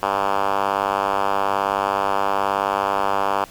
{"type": "tone with band-pass filter", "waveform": "5% pulse", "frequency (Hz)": 98.9, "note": "G2", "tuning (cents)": 16, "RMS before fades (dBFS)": -21, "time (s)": [0.03, 3.44], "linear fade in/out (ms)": 0, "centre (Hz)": 980, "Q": 1.3, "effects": ["pink hiss -44 dBFS RMS until 3.5 s"]}